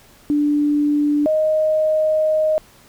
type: tone pair in turn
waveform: sine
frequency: 293.7 / 622.3 Hz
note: D4 / D#5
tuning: 0 / 0 cents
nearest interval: octave + minor second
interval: 1300 cents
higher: second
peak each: -14 dBFS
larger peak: neither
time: 0.3-1.26 / 1.26-2.58 s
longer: second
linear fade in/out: 0 ms
effects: pink hiss -49 dBFS RMS until 2.88 s